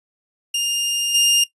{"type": "tone with level steps", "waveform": "sawtooth", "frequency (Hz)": 2814, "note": "F7", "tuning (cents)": 12, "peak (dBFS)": [-15, -9], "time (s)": [0.54, 1.44], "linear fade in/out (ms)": 5, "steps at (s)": 1.14, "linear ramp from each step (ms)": 10, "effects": ["noise-tail reverb RT60 0.1 s tail -17 dB re dry", "resampled to 24000 Hz"]}